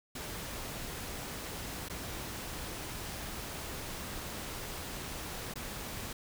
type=noise with dropouts; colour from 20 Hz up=pink; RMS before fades=-41 dBFS; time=0.15-6.13 s; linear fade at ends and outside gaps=5 ms; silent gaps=1.886-1.897 / 5.539-5.556 s; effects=none